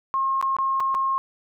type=tone with dropouts; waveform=sine; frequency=1074 Hz; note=C6; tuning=45 cents sharp; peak=-20 dBFS; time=0.14-1.18 s; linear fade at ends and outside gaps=0 ms; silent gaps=0.413-0.426 / 0.566-0.586 / 0.8-0.804 / 0.944-0.949 s; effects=none